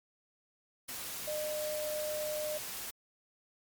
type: tone in noise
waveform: sine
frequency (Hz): 607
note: D#5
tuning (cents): -43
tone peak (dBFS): -34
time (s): 1.27-2.58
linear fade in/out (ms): 10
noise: white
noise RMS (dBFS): -41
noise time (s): 0.88-2.91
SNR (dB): +4
effects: MP3 96 kbps